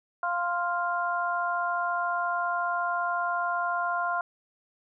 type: harmonic tone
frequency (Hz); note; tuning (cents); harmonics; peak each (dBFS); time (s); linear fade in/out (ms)
349.2; F4; 0; 2 / 3 / 4; -30 / -30 / -30; 0.23-4.21; 2
effects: none